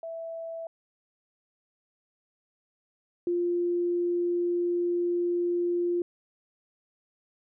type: tone pair in turn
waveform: sine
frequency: 659.3 / 349.3 Hz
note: E5 / F4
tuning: 0 / 0 cents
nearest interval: major seventh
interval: 1100 cents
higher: first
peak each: -34 / -24 dBFS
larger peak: second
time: 0.03-0.67 / 3.27-6.02 s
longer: second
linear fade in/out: 2 ms
effects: none